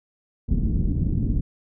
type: low-pass noise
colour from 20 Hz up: pink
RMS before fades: -22 dBFS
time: 0.48-1.41 s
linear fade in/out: 10 ms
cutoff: 260 Hz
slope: 24 dB/octave
effects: none